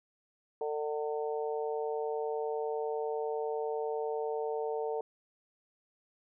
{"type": "harmonic tone", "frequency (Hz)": 150, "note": "D3", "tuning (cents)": 37, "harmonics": [3, 4, 5, 6], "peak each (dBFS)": [-33, -40, -40, -43], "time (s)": [0.61, 5.01], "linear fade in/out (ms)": 2, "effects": []}